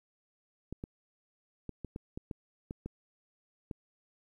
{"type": "clicks", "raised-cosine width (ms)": 3, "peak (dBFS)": -26, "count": 10, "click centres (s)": [0.726, 0.839, 1.693, 1.847, 1.961, 2.175, 2.312, 2.709, 2.86, 3.712], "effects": ["11-bit"]}